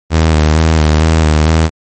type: tone with vibrato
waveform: sawtooth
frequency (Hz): 78.6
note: D#2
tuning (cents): +18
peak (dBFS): -3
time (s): 0.1-1.7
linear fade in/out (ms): 50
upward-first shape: square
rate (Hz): 2.2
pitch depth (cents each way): 36
effects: MP3 32 kbps